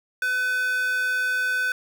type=tone with high-pass filter; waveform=square; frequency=503 Hz; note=B4; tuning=32 cents sharp; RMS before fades=-24 dBFS; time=0.22-1.72 s; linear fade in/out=2 ms; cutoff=1600 Hz; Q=6.5; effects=none